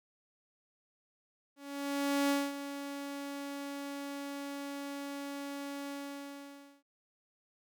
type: tone with ADSR envelope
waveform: sawtooth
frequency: 281.5 Hz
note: C#4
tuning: 27 cents sharp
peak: -23 dBFS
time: 1.56-6.83 s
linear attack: 740 ms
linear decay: 220 ms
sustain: -12 dB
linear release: 920 ms
effects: none